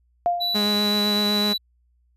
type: tone with exponential decay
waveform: sine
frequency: 699 Hz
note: F5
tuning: 1 cent sharp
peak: -15 dBFS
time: 0.26-0.77 s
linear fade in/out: 0 ms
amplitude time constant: 110 ms
type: tone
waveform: triangle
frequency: 3951 Hz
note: B7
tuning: in tune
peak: -20 dBFS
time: 0.4-1.58 s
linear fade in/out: 20 ms
type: tone with vibrato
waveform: sawtooth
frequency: 207.7 Hz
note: G#3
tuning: in tune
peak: -18 dBFS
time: 0.54-1.54 s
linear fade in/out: 20 ms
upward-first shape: sine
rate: 7.9 Hz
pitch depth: 12 cents each way
effects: added 60 Hz sine -60 dBFS peak until 2.16 s + resampled to 32000 Hz